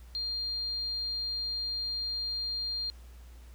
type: tone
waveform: sine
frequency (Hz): 4200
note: C8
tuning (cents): +6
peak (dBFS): -31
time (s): 0.15-2.9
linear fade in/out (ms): 0
effects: added 60 Hz sine -47 dBFS peak until 3.54 s + pink hiss -61 dBFS RMS until 3.54 s